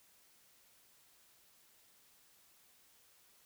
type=silence; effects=white hiss -67 dBFS RMS until 3.45 s